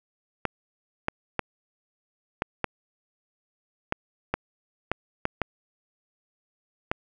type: clicks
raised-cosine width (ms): 0.5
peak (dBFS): -9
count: 11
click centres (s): 0.453 / 1.084 / 1.393 / 2.421 / 2.643 / 3.924 / 4.34 / 4.916 / 5.254 / 5.417 / 6.915
effects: none